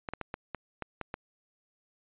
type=clicks; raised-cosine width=0.5 ms; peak=-20 dBFS; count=8; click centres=0.088 / 0.136 / 0.213 / 0.341 / 0.547 / 0.823 / 1.013 / 1.141 s; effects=resampled to 8000 Hz